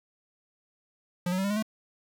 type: tone with pitch steps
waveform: square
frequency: 177.3 / 184.72 / 192.46 / 200.5 / 208.9 / 217.7 Hz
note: F3 / F#3 / G3 / G3 / G#3 / A3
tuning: +26 / -3 / -32 / +39 / +10 / -18 cents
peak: -27 dBFS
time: 1.26-1.626 s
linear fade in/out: 5 ms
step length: 61 ms
effects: 9-bit